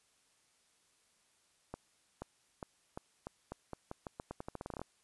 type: accelerating click train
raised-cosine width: 1 ms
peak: -27 dBFS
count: 21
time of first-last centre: 1.74-4.816 s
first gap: 480 ms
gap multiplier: 0.85
effects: white hiss -72 dBFS RMS until 5.03 s + resampled to 24000 Hz